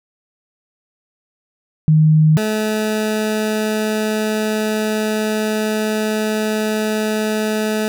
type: tone pair in turn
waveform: sine / 20% pulse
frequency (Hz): 155.56 / 215.5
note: D#3 / A3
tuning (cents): 0 / -36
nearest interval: tritone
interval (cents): 564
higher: second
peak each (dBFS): -8 / -12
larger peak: first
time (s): 1.88-2.37 / 2.37-7.88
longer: second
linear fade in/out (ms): 0
effects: none